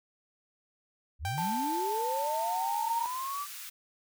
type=linear sweep; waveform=sine; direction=up; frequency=58.6 to 1181 Hz; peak=-33 dBFS; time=1.19-3.47 s; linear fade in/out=50 ms
type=tone with exponential decay; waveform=sawtooth; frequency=784 Hz; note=G5; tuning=in tune; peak=-28 dBFS; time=1.25-2.36 s; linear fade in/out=1 ms; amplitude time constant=240 ms
type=high-pass noise; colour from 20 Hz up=white; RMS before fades=-43 dBFS; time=1.37-3.7 s; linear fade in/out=10 ms; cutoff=1200 Hz; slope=24 dB/octave
type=tone with pitch glide; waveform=sine; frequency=880 to 923.2 Hz; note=A5 to A#5; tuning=0 to -17 cents; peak=-30 dBFS; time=1.38-3.06 s; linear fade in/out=0 ms; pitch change=+83 cents; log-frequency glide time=1.84-2.93 s
effects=none